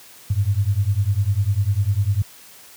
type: beating tone pair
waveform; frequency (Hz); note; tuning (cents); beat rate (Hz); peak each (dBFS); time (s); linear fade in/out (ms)
sine; 95.6 / 105.6; G2 / G#2; -43 / +29; 10; -19; 0.3-2.22; 5
effects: white hiss -45 dBFS RMS until 2.76 s + high-pass 60 Hz 12 dB/octave